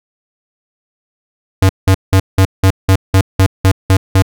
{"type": "tone bursts", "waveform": "square", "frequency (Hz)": 95.3, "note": "G2", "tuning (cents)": -48, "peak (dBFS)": -6, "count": 11, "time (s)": [1.62, 4.223], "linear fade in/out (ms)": 5, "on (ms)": 73, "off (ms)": 180, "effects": []}